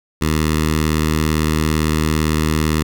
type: tone with notch filter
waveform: 10% pulse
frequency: 77.78 Hz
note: D#2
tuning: in tune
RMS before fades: -17 dBFS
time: 0.21-2.83 s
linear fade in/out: 10 ms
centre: 600 Hz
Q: 1
effects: none